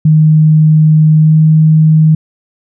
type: tone with pitch glide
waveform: sine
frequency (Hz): 155.4 to 156.84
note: D#3 to D#3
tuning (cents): -2 to +14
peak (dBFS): -3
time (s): 0.05-2.15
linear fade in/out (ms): 5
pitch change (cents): +16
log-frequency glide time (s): 1.18-1.36
effects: none